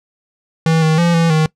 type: tone with pitch steps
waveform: square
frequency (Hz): 161.8 / 158 / 171.2 / 166.4 / 156.8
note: E3 / D#3 / F3 / E3 / D#3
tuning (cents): -32 / +27 / -34 / +17 / +14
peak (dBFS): -11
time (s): 0.66-1.46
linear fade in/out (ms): 2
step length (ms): 160
effects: noise-tail reverb RT60 0.1 s tail -21 dB re dry + low-pass 7000 Hz 12 dB/octave